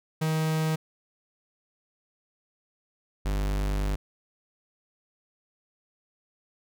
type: tone pair in turn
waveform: 45% pulse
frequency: 157.9 / 49.74 Hz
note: D#3 / G1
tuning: +26 / +26 cents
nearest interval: octave + minor sixth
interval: 2000 cents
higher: first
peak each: -24 / -25 dBFS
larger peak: first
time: 0.21-0.76 / 3.25-3.96 s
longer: second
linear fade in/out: 10 ms
effects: none